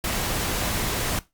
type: noise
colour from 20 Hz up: pink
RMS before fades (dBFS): -26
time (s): 0.04-1.19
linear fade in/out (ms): 2
effects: noise-tail reverb RT60 0.2 s tail -17 dB re dry + Opus 48 kbps